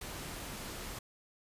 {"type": "noise", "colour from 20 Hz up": "pink", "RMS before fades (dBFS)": -43, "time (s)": [0.01, 0.99], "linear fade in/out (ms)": 5, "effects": ["resampled to 32000 Hz"]}